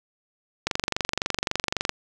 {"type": "click train", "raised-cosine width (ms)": 0.2, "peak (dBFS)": -6, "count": 30, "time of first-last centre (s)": [0.67, 1.894], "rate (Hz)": 23.7, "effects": []}